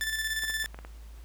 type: tone with tremolo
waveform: sawtooth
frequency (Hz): 1760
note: A6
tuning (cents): 0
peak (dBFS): -24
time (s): 0.01-0.66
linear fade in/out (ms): 0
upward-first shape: square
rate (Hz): 17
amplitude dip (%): 45
type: clicks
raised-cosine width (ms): 0.5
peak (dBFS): -28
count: 6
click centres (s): 0.436 / 0.499 / 0.643 / 0.745 / 0.789 / 0.849
effects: added 55 Hz sine -43 dBFS peak until 1.24 s + pink hiss -59 dBFS RMS until 1.24 s